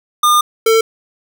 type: tone pair in turn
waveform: square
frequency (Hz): 1210 / 448.3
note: D#6 / A4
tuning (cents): -49 / +32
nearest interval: octave + perfect fourth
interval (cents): 1719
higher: first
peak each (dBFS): -9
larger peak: neither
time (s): 0.23-0.41 / 0.66-0.81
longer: first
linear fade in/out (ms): 5
effects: none